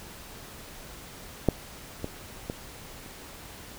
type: clicks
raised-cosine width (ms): 2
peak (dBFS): -6 / -18 / -18 / -30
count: 4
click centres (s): 1.487 / 2.044 / 2.499 / 3.062
effects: pink hiss -45 dBFS RMS until 3.78 s